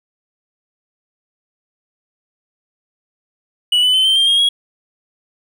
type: tone with pitch steps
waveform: triangle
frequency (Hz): 2944 / 3002 / 3062 / 3123 / 3185 / 3248 / 3312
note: F#7 / F#7 / G7 / G7 / G7 / G#7 / G#7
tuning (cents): -9 / +24 / -41 / -7 / +27 / -39 / -5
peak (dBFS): -9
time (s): 3.72-4.49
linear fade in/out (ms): 5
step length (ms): 110
effects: none